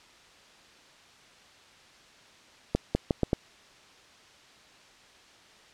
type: accelerating click train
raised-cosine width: 2 ms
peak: -10 dBFS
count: 5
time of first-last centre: 2.75-3.331 s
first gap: 200 ms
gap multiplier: 0.79
effects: white hiss -55 dBFS RMS until 5.73 s + low-pass 5000 Hz 12 dB/octave